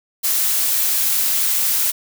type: noise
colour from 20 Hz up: blue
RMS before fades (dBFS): -18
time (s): 0.23-1.92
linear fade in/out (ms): 20
effects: none